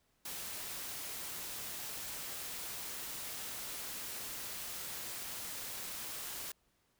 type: noise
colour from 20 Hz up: white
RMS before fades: -43 dBFS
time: 0.25-6.52 s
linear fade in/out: 5 ms
effects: pink hiss -75 dBFS RMS until 6.99 s